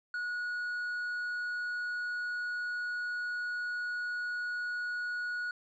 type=tone with hard clipping; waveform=sine; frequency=1457 Hz; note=F#6; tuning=27 cents flat; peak=-34 dBFS; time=0.14-5.51 s; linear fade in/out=2 ms; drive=3 dB; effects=resampled to 16000 Hz